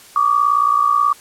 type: tone pair together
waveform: sine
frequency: 1141.5 / 1200 Hz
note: D6 / D6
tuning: -50 / +37 cents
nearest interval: minor second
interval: 87 cents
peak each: -14 / -16 dBFS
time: 0.16-1.13 s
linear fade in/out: 2 ms
effects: white hiss -43 dBFS RMS until 1.2 s + low-pass 12000 Hz 12 dB/octave